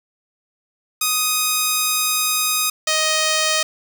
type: tone pair in turn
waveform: 5% pulse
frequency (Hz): 1250 / 625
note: D#6 / D#5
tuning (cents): +8 / +8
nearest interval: octave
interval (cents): 1200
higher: first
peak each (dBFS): -5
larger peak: neither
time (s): 1.01-2.7 / 2.87-3.63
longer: first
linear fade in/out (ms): 5
effects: none